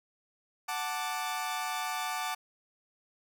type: chord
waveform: sawtooth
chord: D major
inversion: first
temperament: equal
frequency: 740 / 880 / 1174.7 Hz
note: F#5 / A5 / D6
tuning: 0 / 0 / 0 cents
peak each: -33 dBFS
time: 0.68-2.35 s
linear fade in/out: 10 ms
effects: none